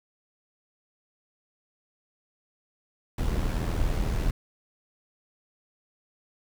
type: noise with amplitude modulation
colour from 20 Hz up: brown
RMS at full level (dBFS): -24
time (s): 3.18-4.31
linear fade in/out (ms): 5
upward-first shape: sine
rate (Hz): 80.7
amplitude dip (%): 55
effects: none